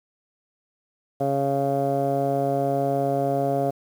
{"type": "tone with low-pass filter", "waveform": "15% pulse", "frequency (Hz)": 138.59, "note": "C#3", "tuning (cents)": 0, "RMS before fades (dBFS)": -23, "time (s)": [1.2, 3.71], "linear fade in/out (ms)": 10, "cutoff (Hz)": 680, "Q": 5.5, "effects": ["8-bit"]}